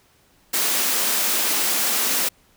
white high-pass noise, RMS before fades -21 dBFS, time 0.53-2.29 s, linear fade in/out 10 ms, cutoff 190 Hz, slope 48 dB/octave, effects pink hiss -58 dBFS RMS until 2.56 s

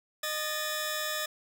15% pulse tone cluster, 614 / 1740 / 3836 Hz, D#5 / A6 / A#7, -23 / -20 / +49 cents, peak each -28 / -28 / -32 dBFS, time 0.23-1.26 s, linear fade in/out 5 ms, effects none

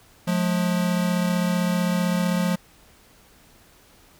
square tone pair together, 177.5 / 213.1 Hz, F3 / G#3, +28 / +45 cents, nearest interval minor third, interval 317 cents, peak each -22 / -27 dBFS, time 0.27-2.56 s, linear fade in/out 10 ms, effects pink hiss -54 dBFS RMS until 4.19 s

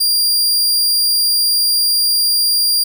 sawtooth tone, 4781 Hz, D8, 30 cents sharp, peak -9 dBFS, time 0-2.84 s, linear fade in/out 10 ms, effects none

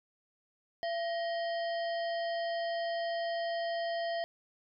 harmonic tone with a mistuned harmonic, 628 Hz, D#5, 16 cents sharp, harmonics 1 / 3 / 5 / 7 / 8, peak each -32 / -42 / -46 / -49 / -50 dBFS, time 0.83-4.24 s, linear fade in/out 0 ms, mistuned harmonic 1, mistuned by +130 cents, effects none

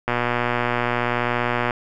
click train, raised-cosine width 0.5 ms, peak -6 dBFS, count 198, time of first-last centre 0.08-1.708 s, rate 121 Hz, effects none

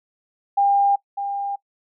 sine tone with echo, 801 Hz, G5, 37 cents sharp, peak -14 dBFS, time 0.57-0.96 s, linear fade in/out 10 ms, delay 600 ms, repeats 1, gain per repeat -9 dB, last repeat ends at 1.56 s, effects noise-tail reverb RT60 0.1 s tail -22 dB re dry

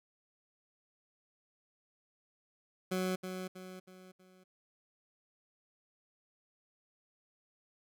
20% pulse tone with echo, 185.2 Hz, F#3, 2 cents sharp, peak -27 dBFS, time 2.91-3.16 s, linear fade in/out 10 ms, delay 320 ms, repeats 4, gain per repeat -7 dB, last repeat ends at 4.44 s, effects none

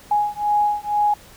sine beating tone pair, 830.6 / 832.7 Hz, G#5 / G#5, 0 / +4 cents, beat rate 2.1 Hz, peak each -20 dBFS, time 0.11-1.14 s, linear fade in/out 5 ms, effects pink hiss -46 dBFS RMS until 1.36 s

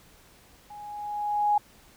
sine tone with level ramp, 830.6 Hz, G#5, in tune, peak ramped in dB -41 to -18 dBFS, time 0.7-1.58 s, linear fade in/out 5 ms, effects pink hiss -56 dBFS RMS until 1.96 s

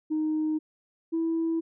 sine tone pair in turn, 310.3 / 328 Hz, D#4 / E4, -5 / -9 cents, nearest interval minor second, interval 96 cents, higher second, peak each -23 dBFS, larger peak neither, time 0.1-0.59 / 1.12-1.61 s, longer neither, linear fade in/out 20 ms, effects tanh soft clip ceiling -21 dBFS

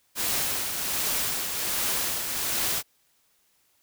white noise with tremolo, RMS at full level -26 dBFS, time 0.15-2.83 s, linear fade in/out 50 ms, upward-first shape triangle, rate 1.3 Hz, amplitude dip 45%, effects white hiss -67 dBFS RMS until 3.82 s

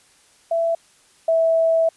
sine tone pair in turn, 666 / 654.6 Hz, E5 / E5, +18 / -12 cents, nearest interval unison, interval 30 cents, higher first, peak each -17 / -14 dBFS, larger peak second, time 0.51-0.75 / 1.28-1.89 s, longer second, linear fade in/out 5 ms, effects white hiss -55 dBFS RMS until 1.96 s + resampled to 24000 Hz

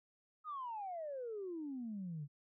sine exponential sweep, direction down, 1280 to 138.59 Hz, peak -40 dBFS, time 0.44-2.28 s, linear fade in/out 50 ms, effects tanh soft clip ceiling -36 dBFS

